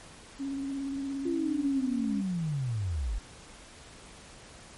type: tone with vibrato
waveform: sine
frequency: 274.7 Hz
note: C#4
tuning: 16 cents flat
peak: -31 dBFS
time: 0.39-2.22 s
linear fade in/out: 20 ms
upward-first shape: sine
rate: 17 Hz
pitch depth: 27 cents each way
type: linear sweep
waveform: sine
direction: down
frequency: 349.2 to 42.24 Hz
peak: -28 dBFS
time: 1.25-3.19 s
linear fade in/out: 10 ms
effects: pink hiss -50 dBFS RMS until 4.77 s + MP3 48 kbps